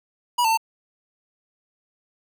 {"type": "tone with pitch steps", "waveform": "square", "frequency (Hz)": [970, 893, 898], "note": ["B5", "A5", "A5"], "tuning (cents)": [-31, 25, 35], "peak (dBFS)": -18, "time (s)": [0.38, 0.575], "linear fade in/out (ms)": 10, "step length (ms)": 65, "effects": []}